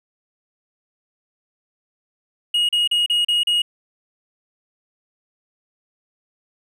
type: tone bursts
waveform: triangle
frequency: 2881 Hz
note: F#7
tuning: 47 cents flat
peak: -14 dBFS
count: 6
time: 2.54-3.62 s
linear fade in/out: 5 ms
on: 150 ms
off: 36 ms
effects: none

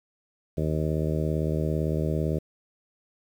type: harmonic tone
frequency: 77.78 Hz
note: D#2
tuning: in tune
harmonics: 1 / 2 / 3 / 4 / 5 / 6 / 7 / 8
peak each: -30 / -27 / -35 / -34 / -33 / -36 / -36 / -37 dBFS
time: 0.57-2.39 s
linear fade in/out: 10 ms
effects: 9-bit

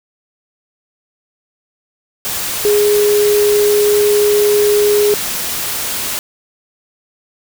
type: tone in noise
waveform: sine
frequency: 415.3 Hz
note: G#4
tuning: in tune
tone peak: -9 dBFS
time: 2.65-5.14 s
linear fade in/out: 0 ms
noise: white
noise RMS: -20 dBFS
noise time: 2.25-6.19 s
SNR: +8 dB
effects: none

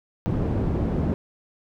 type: low-pass noise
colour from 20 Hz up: white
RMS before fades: -24 dBFS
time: 0.26-1.14 s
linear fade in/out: 0 ms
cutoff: 250 Hz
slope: 12 dB/octave
effects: none

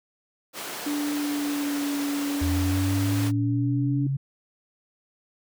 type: high-pass noise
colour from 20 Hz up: pink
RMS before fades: -35 dBFS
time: 0.53-3.32 s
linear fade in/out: 50 ms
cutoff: 370 Hz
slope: 12 dB/octave
type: tone with pitch glide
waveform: sine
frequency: 292 to 285.7 Hz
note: D4 to D4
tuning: -10 to -48 cents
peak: -25 dBFS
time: 0.86-4.07 s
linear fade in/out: 5 ms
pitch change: -38 cents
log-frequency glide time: 1.15-1.93 s
type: linear sweep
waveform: sine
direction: up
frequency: 81.5 to 138.59 Hz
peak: -23 dBFS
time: 2.41-4.17 s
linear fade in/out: 10 ms
effects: none

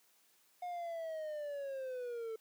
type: linear sweep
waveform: triangle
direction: down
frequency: 720 to 439.6 Hz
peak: -37 dBFS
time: 0.62-2.36 s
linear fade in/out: 5 ms
effects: white hiss -70 dBFS RMS until 2.4 s + high-pass 200 Hz 12 dB/octave

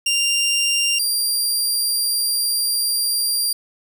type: tone pair in turn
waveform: 20% pulse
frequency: 2787 / 4759 Hz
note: F7 / D8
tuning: -4 / +22 cents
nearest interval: major sixth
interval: 926 cents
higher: second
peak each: -12 dBFS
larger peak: neither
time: 0.06-0.99 / 0.99-3.53 s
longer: second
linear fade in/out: 5 ms
effects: none

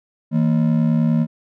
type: ring-modulated tone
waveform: triangle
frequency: 196 Hz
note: G3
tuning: in tune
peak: -9 dBFS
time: 0.31-1.27 s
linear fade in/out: 50 ms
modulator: 35 Hz
effects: none

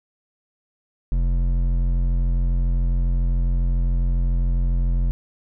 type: tone with hard clipping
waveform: sine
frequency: 43.65 Hz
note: F1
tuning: in tune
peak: -19 dBFS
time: 1.12-5.11 s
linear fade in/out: 0 ms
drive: 9 dB
effects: none

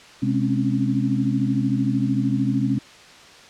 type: tone cluster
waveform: sine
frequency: 128.4 / 207.7 / 263.7 / 276.9 Hz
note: C3 / G#3 / C4 / C#4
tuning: -32 / 0 / +14 / -2 cents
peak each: -24 dBFS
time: 0.22-2.79 s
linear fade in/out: 10 ms
effects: white hiss -45 dBFS RMS until 3.49 s + low-pass 5000 Hz 12 dB/octave

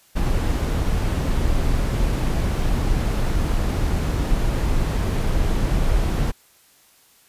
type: noise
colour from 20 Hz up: brown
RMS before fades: -20 dBFS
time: 0.15-6.32 s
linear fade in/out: 20 ms
effects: white hiss -55 dBFS RMS until 7.28 s + resampled to 32000 Hz

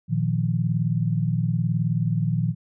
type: chord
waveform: sine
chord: Bb suspended fourth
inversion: none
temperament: equal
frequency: 116.54 / 155.56 / 174.61 Hz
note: Bb2 / Eb3 / F3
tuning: 0 / 0 / 0 cents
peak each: -24 / -24 / -26 dBFS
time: 0.08-2.55 s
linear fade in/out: 50 ms
effects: none

